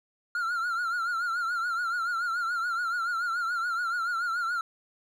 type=tone with vibrato; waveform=triangle; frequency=1393 Hz; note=F6; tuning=5 cents flat; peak=-25 dBFS; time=0.35-4.61 s; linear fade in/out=2 ms; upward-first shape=triangle; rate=7 Hz; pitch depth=100 cents each way; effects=none